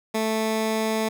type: tone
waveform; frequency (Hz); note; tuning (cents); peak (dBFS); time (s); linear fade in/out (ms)
15% pulse; 220; A3; 0; -16; 0.14-1.09; 10
effects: none